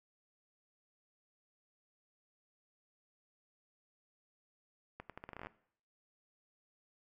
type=accelerating click train; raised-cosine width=0.5 ms; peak=-30 dBFS; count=13; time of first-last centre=5-5.47 s; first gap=97 ms; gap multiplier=0.81; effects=noise-tail reverb RT60 0.6 s tail -19 dB re dry